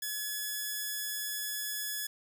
5% pulse tone, 1701 Hz, G#6, 41 cents sharp, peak -23 dBFS, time 0.02-2.07 s, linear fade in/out 5 ms, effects none

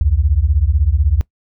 sine beating tone pair, 65.41 / 81.41 Hz, C2 / E2, 0 / -21 cents, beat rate 16 Hz, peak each -14 dBFS, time 0.01-1.21 s, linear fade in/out 0 ms, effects noise-tail reverb RT60 0.1 s tail -21 dB re dry

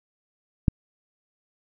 click, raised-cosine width 5 ms, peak -5 dBFS, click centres 0.682 s, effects none

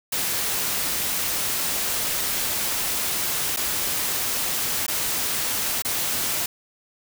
white noise with dropouts, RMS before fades -25 dBFS, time 0.12-6.46 s, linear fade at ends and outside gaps 5 ms, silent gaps 3.563-3.57 / 4.865-4.88 / 5.822-5.848 s, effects none

